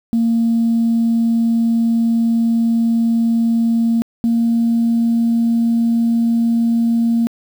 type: tone pair in turn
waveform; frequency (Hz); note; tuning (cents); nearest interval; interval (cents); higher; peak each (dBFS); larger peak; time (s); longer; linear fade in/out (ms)
sine; 230 / 231.6; A#3 / A#3; -23 / -11; unison; 12; second; -11; neither; 0.13-4.02 / 4.24-7.27; first; 0
effects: tanh soft clip ceiling -8 dBFS + 7-bit